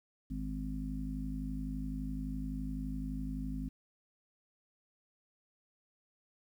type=harmonic tone; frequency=51.8 Hz; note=G#1; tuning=4 cents flat; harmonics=1 / 3 / 4 / 5; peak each=-39 / -43 / -45 / -40 dBFS; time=0.3-3.69 s; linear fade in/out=10 ms; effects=11-bit